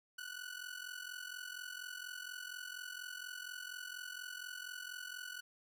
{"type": "ring-modulated tone", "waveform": "sawtooth", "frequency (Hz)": 1480, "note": "F#6", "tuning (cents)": 0, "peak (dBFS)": -38, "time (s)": [0.18, 5.41], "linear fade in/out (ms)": 5, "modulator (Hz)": 22.1, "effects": []}